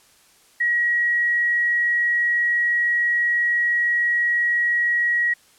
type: tone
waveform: sine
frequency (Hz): 1907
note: A#6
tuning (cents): +39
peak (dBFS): -17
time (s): 0.6-5.34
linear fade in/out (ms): 10
effects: white hiss -55 dBFS RMS until 5.58 s + low-pass 11000 Hz 12 dB/octave